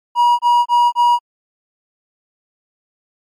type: tone bursts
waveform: triangle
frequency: 960 Hz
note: B5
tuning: 49 cents flat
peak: -7 dBFS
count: 4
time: 0.15-1.191 s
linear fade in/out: 50 ms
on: 240 ms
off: 27 ms
effects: MP3 64 kbps